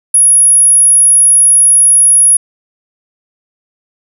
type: tone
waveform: sine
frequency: 10460 Hz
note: E9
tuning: 15 cents flat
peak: -3 dBFS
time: 0.14-2.37 s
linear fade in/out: 5 ms
effects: 7-bit